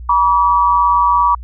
sine tone pair together, 964.5 / 1147 Hz, B5 / D6, -41 / -41 cents, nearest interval minor third, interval 300 cents, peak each -12 dBFS, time 0.09-1.35 s, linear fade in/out 5 ms, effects added 60 Hz sine -27 dBFS peak until 1.43 s

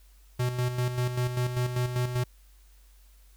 square tone with tremolo, 124.1 Hz, B2, 9 cents sharp, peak -25 dBFS, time 0.39-2.24 s, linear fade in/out 10 ms, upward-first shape square, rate 5.1 Hz, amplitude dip 55%, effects added 48 Hz sine -53 dBFS peak until 3.36 s + white hiss -64 dBFS RMS until 3.36 s

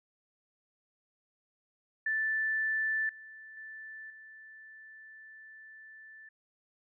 sine tone with level steps, 1760 Hz, A6, in tune, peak -28 / -47 / -43 / -49 dBFS, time 2.06-6.29 s, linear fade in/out 5 ms, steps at 3.09 / 3.57 / 4.1 s, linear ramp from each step 2 ms, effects none

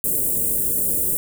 white band-stop noise, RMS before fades -21 dBFS, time 0.04-1.17 s, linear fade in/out 0 ms, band 550 to 8200 Hz, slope 48 dB/octave, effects none

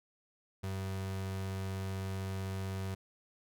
35% pulse tone, 95.8 Hz, G2, 39 cents flat, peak -34 dBFS, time 0.63-2.95 s, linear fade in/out 10 ms, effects none

